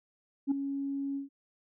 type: tone with ADSR envelope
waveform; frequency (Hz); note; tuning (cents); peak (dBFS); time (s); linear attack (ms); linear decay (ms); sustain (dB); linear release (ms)
sine; 277.2; C#4; 0; -20; 0.47-1.29; 43; 8; -11; 130
effects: tanh soft clip ceiling -22 dBFS